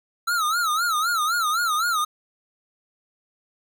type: tone with vibrato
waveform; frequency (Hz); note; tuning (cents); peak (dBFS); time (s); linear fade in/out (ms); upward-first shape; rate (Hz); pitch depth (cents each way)
square; 1318.5; E6; 0; -21; 0.27-2.05; 10; sine; 3.9; 150
effects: none